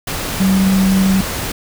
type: tone in noise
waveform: sine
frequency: 191.2 Hz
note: G3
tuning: 43 cents flat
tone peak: -10 dBFS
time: 0.4-1.21 s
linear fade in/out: 5 ms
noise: pink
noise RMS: -22 dBFS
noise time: 0.07-1.52 s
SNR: +9 dB
effects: none